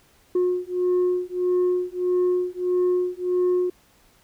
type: beating tone pair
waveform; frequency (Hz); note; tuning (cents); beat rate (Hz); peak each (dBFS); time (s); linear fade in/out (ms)
sine; 360 / 361.6; F#4 / F#4; -47 / -40; 1.6; -21; 0.35-3.7; 5
effects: tanh soft clip ceiling -16 dBFS + pink hiss -58 dBFS RMS until 4.23 s